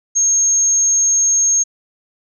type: tone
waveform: sine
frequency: 6480 Hz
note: G#8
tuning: 43 cents flat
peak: -11 dBFS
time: 0.15-1.64 s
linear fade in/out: 20 ms
effects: none